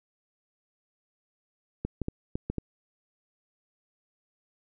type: clicks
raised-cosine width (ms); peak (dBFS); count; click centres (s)
3; -17; 6; 1.85 / 2.017 / 2.084 / 2.355 / 2.5 / 2.583
effects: none